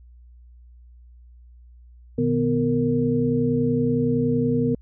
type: tone cluster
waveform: sine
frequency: 121.6 / 152.3 / 247.9 / 461.9 Hz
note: B2 / D#3 / B3 / A#4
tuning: -26 / -37 / +7 / -16 cents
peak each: -27 / -27 / -21 / -24 dBFS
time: 2.18-4.75 s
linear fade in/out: 5 ms
effects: added 60 Hz sine -45 dBFS peak until 4.81 s